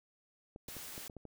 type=clicks; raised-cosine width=2 ms; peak=-34 dBFS; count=7; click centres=0.561 / 0.686 / 0.767 / 0.979 / 1.098 / 1.167 / 1.253 s
type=noise; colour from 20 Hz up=white; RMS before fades=-47 dBFS; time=0.68-1.08 s; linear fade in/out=2 ms
effects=none